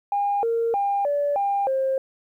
sine tone with pitch steps, 810 / 461.2 / 802 / 577 / 800 / 532 Hz, G#5 / A#4 / G5 / D5 / G5 / C5, -43 / -19 / +39 / -31 / +35 / +29 cents, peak -19 dBFS, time 0.12-1.98 s, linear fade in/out 2 ms, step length 310 ms, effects tanh soft clip ceiling -15 dBFS + 10-bit

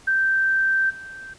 sine tone with level steps, 1562 Hz, G6, 7 cents flat, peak -17 / -35 dBFS, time 0.07-1.34 s, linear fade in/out 10 ms, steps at 0.89 s, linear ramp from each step 20 ms, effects pink hiss -50 dBFS RMS until 1.38 s + resampled to 22050 Hz

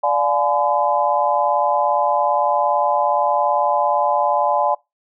sine chord, D diminished seventh, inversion none, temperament just, 587.3 / 704.8 / 845.8 / 1014.9 Hz, D5 / F5 / Ab5 / Cb6, 0 / +16 / +31 / +47 cents, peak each -20 / -22 / -19 / -21 dBFS, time 0.03-4.75 s, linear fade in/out 10 ms, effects noise-tail reverb RT60 0.2 s tail -23 dB re dry

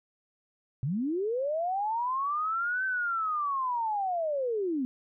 sine linear two-way sweep, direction up then down, 118.4 to 1549 to 243.9 Hz, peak -27 dBFS, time 0.83-4.85 s, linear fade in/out 0 ms, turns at 2.85 s, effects none

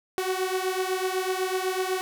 sawtooth beating tone pair, 370 / 378 Hz, F#4 / F#4, 0 / +37 cents, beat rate 8 Hz, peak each -24 / -25 dBFS, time 0.18-2.01 s, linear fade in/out 0 ms, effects 8-bit

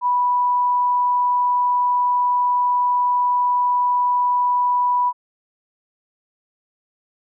sine tone, 984 Hz, B5, 7 cents flat, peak -15 dBFS, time 0.01-5.13 s, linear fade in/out 50 ms, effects none

